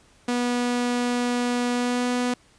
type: tone with pitch glide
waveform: sawtooth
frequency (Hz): 243.8 to 246.5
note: B3 to B3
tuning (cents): -22 to -3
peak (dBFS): -18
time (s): 0.28-2.34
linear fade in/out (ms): 5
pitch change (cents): +19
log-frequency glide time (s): 1.72-2.07
effects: pink hiss -57 dBFS RMS until 2.58 s + resampled to 22050 Hz